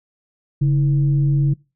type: tone with frequency modulation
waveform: sine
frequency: 141.9 Hz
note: C#3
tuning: 41 cents sharp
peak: -13 dBFS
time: 0.61-1.54 s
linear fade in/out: 10 ms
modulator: 180 Hz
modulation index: 0.32
effects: noise-tail reverb RT60 0.3 s tail -25 dB re dry